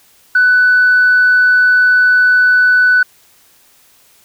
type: tone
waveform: sine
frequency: 1493 Hz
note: F#6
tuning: 15 cents sharp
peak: -5 dBFS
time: 0.35-3.03 s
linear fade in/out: 5 ms
effects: tanh soft clip ceiling -3 dBFS + white hiss -49 dBFS RMS until 4.24 s